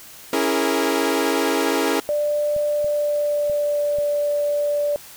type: chord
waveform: sawtooth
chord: A# half-diminished seventh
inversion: first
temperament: equal with one note detuned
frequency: 277.2 / 329.6 / 410.8 / 466.2 Hz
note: C#4 / E4 / G#4 / A#4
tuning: 0 / 0 / -19 / 0 cents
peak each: -20 dBFS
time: 0.33-2 s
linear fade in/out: 2 ms
type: tone with pitch glide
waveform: sine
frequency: 591 to 583.9 Hz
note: D5 to D5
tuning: +11 to -10 cents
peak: -18 dBFS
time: 2.09-4.96 s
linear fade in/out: 0 ms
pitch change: -21 cents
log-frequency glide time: 2.66-3.98 s
type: clicks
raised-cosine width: 5 ms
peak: -27 dBFS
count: 4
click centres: 2.564 / 2.845 / 3.498 / 3.986 s
effects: white hiss -42 dBFS RMS until 5.16 s